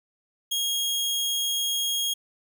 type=tone; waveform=sawtooth; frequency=3271 Hz; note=G#7; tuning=27 cents flat; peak=-21 dBFS; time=0.51-2.14 s; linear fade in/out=10 ms; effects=none